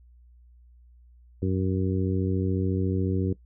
harmonic tone, 94 Hz, F#2, 28 cents sharp, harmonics 1 / 2 / 3 / 4 / 5, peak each -26 / -29 / -30 / -31 / -36 dBFS, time 1.42-3.33 s, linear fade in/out 5 ms, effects noise-tail reverb RT60 0.1 s tail -19 dB re dry + added 60 Hz sine -51 dBFS peak until 3.45 s

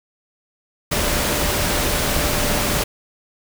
sine tone in noise, 589 Hz, D5, 5 cents sharp, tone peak -30 dBFS, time 0.91-2.84 s, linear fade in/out 10 ms, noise pink, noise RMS -20 dBFS, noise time 0.91-2.84 s, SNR -13 dB, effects none

